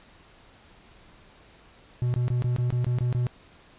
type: tone bursts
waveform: triangle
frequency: 122.8 Hz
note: B2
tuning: 9 cents flat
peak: -20 dBFS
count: 9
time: 2.02-3.268 s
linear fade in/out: 0 ms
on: 120 ms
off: 21 ms
effects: pink hiss -54 dBFS RMS until 3.78 s + resampled to 8000 Hz